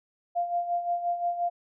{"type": "tone with tremolo", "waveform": "sine", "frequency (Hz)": 697, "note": "F5", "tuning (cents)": -4, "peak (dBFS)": -23, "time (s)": [0.35, 1.5], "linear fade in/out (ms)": 20, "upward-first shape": "sine", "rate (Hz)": 5.7, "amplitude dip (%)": 65, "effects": []}